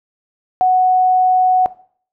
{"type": "tone", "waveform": "sine", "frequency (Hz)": 740, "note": "F#5", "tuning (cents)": 0, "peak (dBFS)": -9, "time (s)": [0.61, 1.66], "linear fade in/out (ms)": 0, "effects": ["noise-tail reverb RT60 0.5 s tail -17 dB re dry"]}